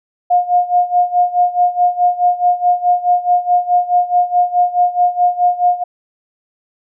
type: tone with tremolo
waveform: sine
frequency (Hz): 713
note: F5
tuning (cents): +36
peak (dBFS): -7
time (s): 0.3-5.84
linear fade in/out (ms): 10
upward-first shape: sine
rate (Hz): 4.7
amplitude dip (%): 85
effects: none

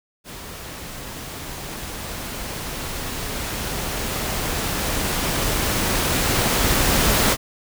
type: noise with level ramp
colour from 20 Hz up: pink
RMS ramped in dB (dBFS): -36 to -17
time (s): 0.24-7.37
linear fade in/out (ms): 50
effects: none

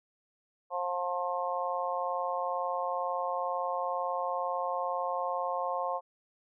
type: harmonic tone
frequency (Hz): 177.8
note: F3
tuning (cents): +31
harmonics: 3 / 4 / 5 / 6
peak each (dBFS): -35 / -35 / -36 / -35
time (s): 0.7-6.01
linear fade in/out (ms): 50
effects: none

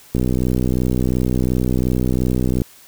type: click train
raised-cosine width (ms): 3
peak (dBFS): -6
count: 156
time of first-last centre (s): 0.15-2.618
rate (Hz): 62.8
effects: white hiss -46 dBFS RMS until 2.87 s

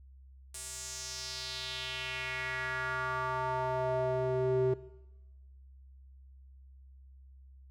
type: tone with band-pass filter sweep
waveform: square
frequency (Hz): 128.9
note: C3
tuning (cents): -26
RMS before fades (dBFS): -34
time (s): 0.54-4.74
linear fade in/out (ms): 5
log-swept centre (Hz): 8900 to 360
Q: 2.8
effects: noise-tail reverb RT60 1.0 s tail -17 dB re dry + added 66 Hz sine -52 dBFS peak until 7.7 s

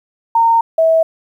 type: tone pair in turn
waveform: sine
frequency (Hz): 918 / 649.1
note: A#5 / E5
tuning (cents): -27 / -27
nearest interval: tritone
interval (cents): 600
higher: first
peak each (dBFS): -8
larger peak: neither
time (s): 0.35-0.61 / 0.78-1.03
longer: first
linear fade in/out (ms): 5
effects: 8-bit

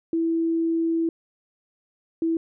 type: tone pair in turn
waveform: sine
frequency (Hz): 329.6 / 328.3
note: E4 / E4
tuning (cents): 0 / -7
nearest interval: unison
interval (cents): 7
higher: first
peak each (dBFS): -20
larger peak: neither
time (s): 0.13-1.09 / 2.22-2.37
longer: first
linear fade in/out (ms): 2
effects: none

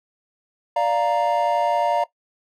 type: chord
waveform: triangle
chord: Bb major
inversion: first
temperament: equal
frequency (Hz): 587.3 / 698.5 / 932.3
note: D5 / F5 / Bb5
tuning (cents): 0 / 0 / 0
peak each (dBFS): -21 / -20 / -20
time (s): 0.76-2.04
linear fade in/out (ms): 5
effects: noise-tail reverb RT60 0.1 s tail -17 dB re dry

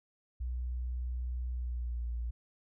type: tone with pitch glide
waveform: sine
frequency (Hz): 61.6 to 58.89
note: B1 to A#1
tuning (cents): -4 to +18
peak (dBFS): -33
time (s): 0.4-2.31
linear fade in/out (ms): 10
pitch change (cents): -78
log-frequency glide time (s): 1.51-2.06
effects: none

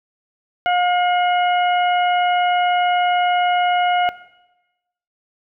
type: harmonic tone with a mistuned harmonic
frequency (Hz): 714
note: F5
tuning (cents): +38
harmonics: 1 / 2 / 3 / 4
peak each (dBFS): -16 / -22 / -26 / -28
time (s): 0.66-4.09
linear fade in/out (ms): 0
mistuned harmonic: 4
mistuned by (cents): +34
effects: noise-tail reverb RT60 1.0 s tail -17 dB re dry

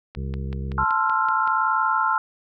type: click train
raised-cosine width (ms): 0.3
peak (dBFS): -22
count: 8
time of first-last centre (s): 0.15-1.476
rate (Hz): 5.28
type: harmonic tone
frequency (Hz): 67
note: C2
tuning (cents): +42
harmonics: 1 / 2 / 3 / 5 / 6 / 7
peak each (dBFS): -28 / -31 / -35 / -45 / -43 / -45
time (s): 0.16-0.85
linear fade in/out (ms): 20
type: chord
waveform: sine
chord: F major seventh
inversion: first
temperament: equal with one note detuned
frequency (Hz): 880 / 1046.5 / 1336.1 / 1396.9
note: A5 / C6 / E6 / F6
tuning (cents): 0 / 0 / +23 / 0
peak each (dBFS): -24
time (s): 0.78-2.18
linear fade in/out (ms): 2
effects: none

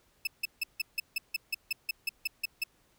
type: tone bursts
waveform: 30% pulse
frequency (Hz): 2617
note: E7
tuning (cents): -13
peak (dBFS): -25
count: 14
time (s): 0.25-2.638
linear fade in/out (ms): 5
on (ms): 22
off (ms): 160
effects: pink hiss -68 dBFS RMS until 2.98 s

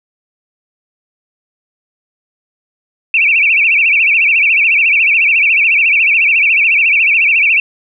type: tone with vibrato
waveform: sine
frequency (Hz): 2489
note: D#7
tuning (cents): 0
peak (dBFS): -7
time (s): 3.14-7.6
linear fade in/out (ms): 2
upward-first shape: sine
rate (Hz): 14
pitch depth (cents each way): 170
effects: none

